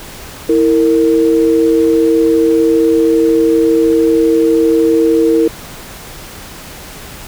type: tone pair together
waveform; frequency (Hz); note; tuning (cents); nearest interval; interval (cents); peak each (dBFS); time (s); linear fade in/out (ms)
sine; 327.2 / 459.8; E4 / A#4; -13 / -24; tritone; 589; -10; 0.49-5.48; 5
effects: pink hiss -31 dBFS RMS until 7.27 s